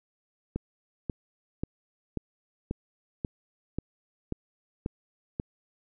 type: click train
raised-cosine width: 3 ms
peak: -17 dBFS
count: 10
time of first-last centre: 0.56-5.399 s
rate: 1.86 Hz
effects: none